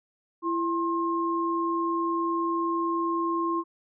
sine tone pair together, 335.5 / 1065 Hz, E4 / C6, +31 / +30 cents, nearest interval octave + minor sixth, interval 1999 cents, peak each -27 / -27 dBFS, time 0.42-3.64 s, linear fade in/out 50 ms, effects none

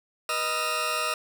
20% pulse tone cluster, 486.5 / 623 / 1246 / 1352 / 2784 Hz, B4 / D#5 / D#6 / E6 / F7, -26 / +2 / +2 / +43 / -6 cents, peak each -31 / -27 / -28 / -27 / -30 dBFS, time 0.29-1.14 s, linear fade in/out 2 ms, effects none

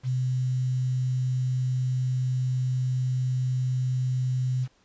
sine tone with quantisation, 127.9 Hz, C3, 39 cents flat, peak -23 dBFS, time 0.03-4.68 s, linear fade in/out 50 ms, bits 8, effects pink hiss -64 dBFS RMS until 4.84 s + resampled to 16000 Hz

